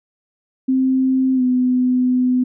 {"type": "tone with pitch glide", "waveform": "sine", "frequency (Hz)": [261.6, 252], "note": ["C4", "B3"], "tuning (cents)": [0, 35], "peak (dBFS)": -13, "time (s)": [0.68, 2.44], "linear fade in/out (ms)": 10, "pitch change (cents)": -65, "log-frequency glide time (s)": [1.35, 1.42], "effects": []}